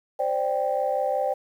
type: chord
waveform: sine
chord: C suspended second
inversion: none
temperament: just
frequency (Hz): 523.3 / 588.7 / 784.9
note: C5 / D5 / G5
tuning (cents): 0 / +4 / +2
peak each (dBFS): -26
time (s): 0.19-1.34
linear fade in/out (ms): 10
effects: tanh soft clip ceiling -13 dBFS + 9-bit